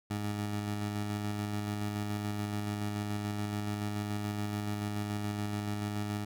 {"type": "tone with tremolo", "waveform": "20% pulse", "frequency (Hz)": 103.83, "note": "G#2", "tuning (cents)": 0, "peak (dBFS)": -27, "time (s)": [0.1, 6.25], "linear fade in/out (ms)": 10, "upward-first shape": "square", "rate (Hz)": 7, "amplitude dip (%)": 25, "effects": []}